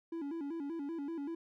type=tone with vibrato; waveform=triangle; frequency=306.7 Hz; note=D#4; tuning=25 cents flat; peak=-35 dBFS; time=0.12-1.35 s; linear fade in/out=5 ms; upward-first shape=square; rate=5.2 Hz; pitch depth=140 cents each way; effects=none